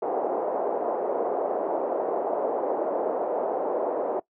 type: band-pass noise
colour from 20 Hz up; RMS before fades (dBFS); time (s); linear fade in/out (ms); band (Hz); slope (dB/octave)
pink; -27; 0.02-4.2; 5; 420 to 740; 24
effects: noise-tail reverb RT60 0.1 s tail -20 dB re dry